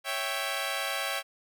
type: chord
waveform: 10% pulse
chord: C# diminished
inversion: none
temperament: equal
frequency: 554.4 / 659.3 / 784 Hz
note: C#5 / E5 / G5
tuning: 0 / 0 / 0 cents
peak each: -26 dBFS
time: 0.04-1.23 s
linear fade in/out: 50 ms
effects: none